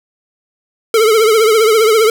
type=tone with vibrato; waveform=square; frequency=440 Hz; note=A4; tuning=in tune; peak=-8 dBFS; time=0.94-2.1 s; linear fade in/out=2 ms; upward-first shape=triangle; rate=15 Hz; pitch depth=97 cents each way; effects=none